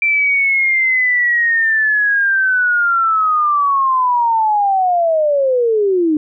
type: linear sweep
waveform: sine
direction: down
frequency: 2349 to 296.5 Hz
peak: -11 dBFS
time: 0.02-6.17 s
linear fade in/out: 2 ms
effects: none